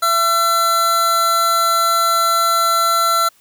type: tone pair together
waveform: square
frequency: 674.5 / 1350 Hz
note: E5 / E6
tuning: +40 / +41 cents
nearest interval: octave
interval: 1201 cents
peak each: -24 / -14 dBFS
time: 0.02-3.29 s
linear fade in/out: 10 ms
effects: white hiss -54 dBFS RMS until 3.4 s